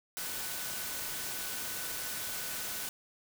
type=tone in noise; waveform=sine; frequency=1492 Hz; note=F#6; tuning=14 cents sharp; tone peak=-49 dBFS; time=0.17-2.89 s; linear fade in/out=0 ms; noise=white; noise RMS=-38 dBFS; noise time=0.17-2.89 s; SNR=-14 dB; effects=none